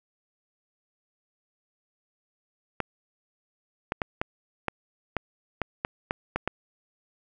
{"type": "clicks", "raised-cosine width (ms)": 0.5, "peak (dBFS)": -11, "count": 11, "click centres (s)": [2.803, 3.921, 4.018, 4.215, 4.683, 5.167, 5.617, 5.849, 6.109, 6.36, 6.476], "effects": []}